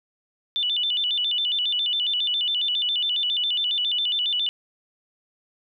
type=tone with vibrato; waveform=sine; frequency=3236 Hz; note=G#7; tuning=46 cents flat; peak=-21 dBFS; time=0.56-4.49 s; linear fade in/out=0 ms; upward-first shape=square; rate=7.3 Hz; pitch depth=160 cents each way; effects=none